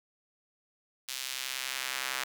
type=tone with high-pass filter sweep; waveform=square; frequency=65.41 Hz; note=C2; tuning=in tune; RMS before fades=-36 dBFS; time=1.08-2.24 s; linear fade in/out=5 ms; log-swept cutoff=3600 to 1500 Hz; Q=0.93; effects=none